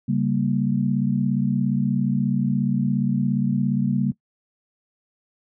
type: chord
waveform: sine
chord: G diminished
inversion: second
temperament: equal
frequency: 138.59 / 196 / 233.1 Hz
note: Db3 / G3 / Bb3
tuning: 0 / 0 / 0 cents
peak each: -23 dBFS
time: 0.08-4.12 s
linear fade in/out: 10 ms
effects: noise-tail reverb RT60 0.1 s tail -20 dB re dry